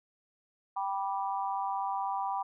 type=chord; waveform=sine; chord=G major; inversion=none; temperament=just; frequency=784 / 980 / 1176 Hz; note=G5 / B5 / D6; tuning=0 / -14 / +2 cents; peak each=-33 / -34 / -39 dBFS; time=0.76-2.43 s; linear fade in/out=10 ms; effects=none